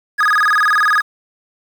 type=tone with vibrato; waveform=triangle; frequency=1442 Hz; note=F#6; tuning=45 cents flat; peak=-9 dBFS; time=0.18-1.02 s; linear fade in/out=20 ms; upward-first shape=square; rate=20 Hz; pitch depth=260 cents each way; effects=7-bit